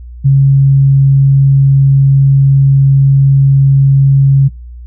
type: tone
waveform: sine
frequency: 137.3 Hz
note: C#3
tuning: 16 cents flat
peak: -3 dBFS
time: 0.24-4.49 s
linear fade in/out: 20 ms
effects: noise-tail reverb RT60 0.2 s tail -21 dB re dry + added 60 Hz sine -26 dBFS peak until 4.86 s